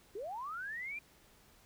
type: linear sweep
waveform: sine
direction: up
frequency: 368 to 2422 Hz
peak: -39 dBFS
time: 0.15-0.99 s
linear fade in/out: 5 ms
effects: pink hiss -64 dBFS RMS until 1.65 s